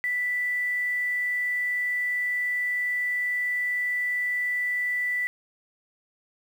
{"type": "tone with quantisation", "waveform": "sine", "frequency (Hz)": 1975.5, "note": "B6", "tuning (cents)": 0, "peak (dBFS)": -24, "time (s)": [0.04, 5.27], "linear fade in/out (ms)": 0, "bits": 8, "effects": []}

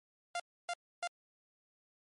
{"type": "tone bursts", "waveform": "sawtooth", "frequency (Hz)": 697, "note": "F5", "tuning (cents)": -4, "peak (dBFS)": -31, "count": 3, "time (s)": [0.35, 1.074], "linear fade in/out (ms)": 2, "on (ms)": 48, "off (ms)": 290, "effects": ["MP3 48 kbps"]}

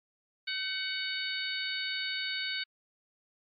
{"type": "harmonic tone with a mistuned harmonic", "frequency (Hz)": 744, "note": "F#5", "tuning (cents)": 9, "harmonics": [2, 3, 4, 5, 6], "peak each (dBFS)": [-38, -38, -39, -38, -38], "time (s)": [0.47, 2.64], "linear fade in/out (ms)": 10, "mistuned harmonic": 2, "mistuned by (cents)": 45, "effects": ["MP3 32 kbps"]}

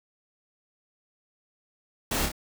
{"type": "noise with echo", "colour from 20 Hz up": "pink", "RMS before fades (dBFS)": -28, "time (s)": [2.11, 2.26], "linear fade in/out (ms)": 5, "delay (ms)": 29, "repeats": 2, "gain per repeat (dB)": -4, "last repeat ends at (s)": 2.318, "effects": []}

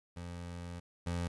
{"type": "tone pair in turn", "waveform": "25% pulse", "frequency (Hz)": [87, 86.68], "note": ["F2", "F2"], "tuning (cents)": [-6, -12], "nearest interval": "unison", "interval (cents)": 6, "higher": "first", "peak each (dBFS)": [-38, -30], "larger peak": "second", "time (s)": [[0.16, 0.8], [1.06, 1.28]], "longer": "first", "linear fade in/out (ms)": 10, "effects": ["resampled to 24000 Hz", "12-bit"]}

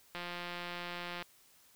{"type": "click train", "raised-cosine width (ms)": 0.3, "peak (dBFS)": -25, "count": 189, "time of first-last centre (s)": [0.15, 1.224], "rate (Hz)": 175, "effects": ["white hiss -64 dBFS RMS until 1.75 s"]}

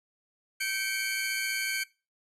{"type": "tone cluster", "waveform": "sawtooth", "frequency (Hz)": [1552, 2206, 2320], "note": ["G6", "C#7", "D7"], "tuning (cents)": [-18, -9, -22], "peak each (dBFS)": -30, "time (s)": [0.6, 1.84], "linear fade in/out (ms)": 10, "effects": ["noise-tail reverb RT60 0.3 s tail -22 dB re dry", "resampled to 32000 Hz"]}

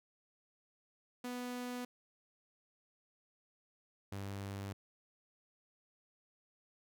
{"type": "tone pair in turn", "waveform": "sawtooth", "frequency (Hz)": [246.9, 99.01], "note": ["B3", "G2"], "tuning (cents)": [0, 18], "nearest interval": "octave + major third", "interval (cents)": 1582, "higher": "first", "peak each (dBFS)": [-36, -37], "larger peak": "first", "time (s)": [[1.24, 1.85], [4.12, 4.73]], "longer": "neither", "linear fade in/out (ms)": 5, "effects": []}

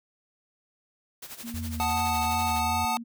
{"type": "noise with tremolo", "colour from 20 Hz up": "white", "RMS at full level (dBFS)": -39, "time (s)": [1.22, 2.6], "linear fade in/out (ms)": 5, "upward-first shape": "sine", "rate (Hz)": 12, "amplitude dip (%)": 75}
{"type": "tone", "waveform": "sine", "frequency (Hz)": 233.1, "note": "A#3", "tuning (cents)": 0, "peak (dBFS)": -35, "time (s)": [1.43, 3.04], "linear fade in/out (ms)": 20}
{"type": "tone with vibrato", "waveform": "sine", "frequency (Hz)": 82.8, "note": "E2", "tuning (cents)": 8, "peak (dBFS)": -32, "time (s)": [1.54, 2.85], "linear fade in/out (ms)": 0, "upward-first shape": "sine", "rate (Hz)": 2.6, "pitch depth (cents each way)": 86}
{"type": "chord", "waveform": "square", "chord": "D# diminished", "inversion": "first", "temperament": "equal", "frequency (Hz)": [740, 880, 1244.5], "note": ["F#5", "A5", "D#6"], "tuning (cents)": [0, 0, 0], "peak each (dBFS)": [-31, -28, -33], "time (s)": [1.8, 2.97], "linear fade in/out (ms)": 0}
{"effects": []}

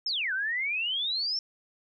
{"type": "exponential two-way sweep", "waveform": "sine", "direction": "down then up", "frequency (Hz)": [5500, 1480, 5500], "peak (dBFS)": -27, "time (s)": [0.06, 1.39], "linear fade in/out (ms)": 2, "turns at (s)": 0.33, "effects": []}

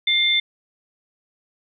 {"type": "tone pair together", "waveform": "sine", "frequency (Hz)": [2108, 3545], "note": ["C7", "A7"], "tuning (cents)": [12, 12], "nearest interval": "major sixth", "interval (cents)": 900, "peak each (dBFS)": [-21, -17], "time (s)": [0.07, 0.4], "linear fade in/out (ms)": 5, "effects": []}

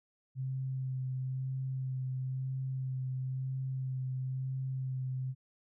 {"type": "tone with vibrato", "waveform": "sine", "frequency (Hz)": 130.81, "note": "C3", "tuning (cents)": 0, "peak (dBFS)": -33, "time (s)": [0.35, 5.35], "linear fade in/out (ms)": 50, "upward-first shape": "sine", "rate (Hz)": 1, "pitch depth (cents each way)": 16, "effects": []}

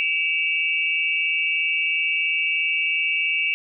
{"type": "tone cluster", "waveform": "sine", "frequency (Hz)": [2292, 2607, 2770], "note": ["D7", "E7", "F7"], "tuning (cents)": [-43, -20, -15], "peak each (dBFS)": [-24, -24, -24], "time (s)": [0, 3.54], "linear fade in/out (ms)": 0, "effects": []}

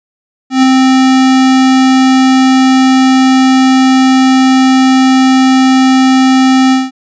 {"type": "tone with ADSR envelope", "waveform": "square", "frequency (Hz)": 261.6, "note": "C4", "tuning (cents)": 0, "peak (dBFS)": -3, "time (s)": [0.5, 6.91], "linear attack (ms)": 130, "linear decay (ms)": 4, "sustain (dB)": -2, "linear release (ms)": 190, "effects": ["resampled to 16000 Hz"]}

